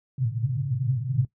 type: band-pass noise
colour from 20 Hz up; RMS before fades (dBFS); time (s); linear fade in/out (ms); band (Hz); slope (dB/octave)
white; -26; 0.18-1.25; 2; 110 to 140; 96
effects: noise-tail reverb RT60 0.1 s tail -17 dB re dry